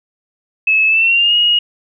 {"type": "tone with pitch glide", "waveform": "sine", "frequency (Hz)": [2595, 2879], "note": ["E7", "F#7"], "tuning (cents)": [-28, -48], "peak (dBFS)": -9, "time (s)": [0.67, 1.59], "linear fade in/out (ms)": 5, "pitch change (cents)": 180, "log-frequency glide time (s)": [0.87, 1.35], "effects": []}